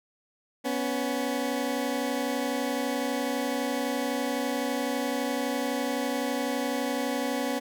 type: tone pair together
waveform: 20% pulse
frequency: 246.9 / 278.8 Hz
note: B3 / C#4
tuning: 0 / +10 cents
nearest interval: major second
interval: 210 cents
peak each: -25 dBFS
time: 0.64-7.6 s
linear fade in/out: 20 ms
effects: none